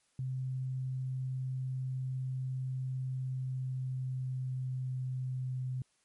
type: tone with pitch glide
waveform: sine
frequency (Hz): 130 to 128.51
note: C3 to C3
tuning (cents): -11 to -31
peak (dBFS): -33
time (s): 0.19-5.82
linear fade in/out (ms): 2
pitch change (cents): -20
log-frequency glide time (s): 3.05-5.35
effects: white hiss -73 dBFS RMS until 6.04 s + MP3 48 kbps